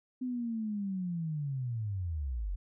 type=linear sweep; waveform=sine; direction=down; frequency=256.8 to 41.74 Hz; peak=-32 dBFS; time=0.21-2.56 s; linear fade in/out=10 ms; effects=none